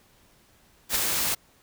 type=noise with ADSR envelope; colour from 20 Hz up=white; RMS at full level=-23 dBFS; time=0.89-1.35 s; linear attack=63 ms; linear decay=12 ms; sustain=-3 dB; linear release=11 ms; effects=pink hiss -60 dBFS RMS until 1.62 s